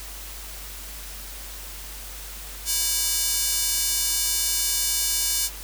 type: tone with high-pass filter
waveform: square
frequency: 326.8 Hz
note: E4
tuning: 15 cents flat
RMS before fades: -24 dBFS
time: 2.65-5.5 s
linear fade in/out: 50 ms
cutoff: 6200 Hz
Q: 1
effects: added 49 Hz sine -39 dBFS peak until 5.63 s + white hiss -39 dBFS RMS until 5.63 s

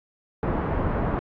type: low-pass noise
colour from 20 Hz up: pink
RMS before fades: -25 dBFS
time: 0.43-1.19 s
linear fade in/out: 0 ms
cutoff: 1200 Hz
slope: 12 dB/octave
effects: low-pass 2000 Hz 12 dB/octave + AAC 64 kbps

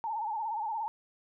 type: tone with vibrato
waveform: sine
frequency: 876 Hz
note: A5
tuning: 8 cents flat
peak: -31 dBFS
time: 0.04-0.88 s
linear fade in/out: 0 ms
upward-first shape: sine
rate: 17 Hz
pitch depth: 96 cents each way
effects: none

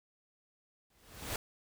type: noise with exponential growth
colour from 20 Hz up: pink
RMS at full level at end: -34 dBFS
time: 0.9-1.36 s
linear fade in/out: 2 ms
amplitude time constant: 99 ms
effects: none

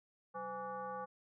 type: tone with frequency modulation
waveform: sine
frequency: 830.6 Hz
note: G#5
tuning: in tune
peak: -40 dBFS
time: 0.34-1.06 s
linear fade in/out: 20 ms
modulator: 320 Hz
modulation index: 1.4
effects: none

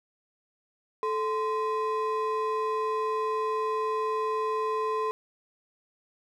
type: ring-modulated tone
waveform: triangle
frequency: 735 Hz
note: F#5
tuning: 12 cents flat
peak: -21 dBFS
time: 1.03-5.11 s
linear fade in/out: 0 ms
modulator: 299 Hz
effects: none

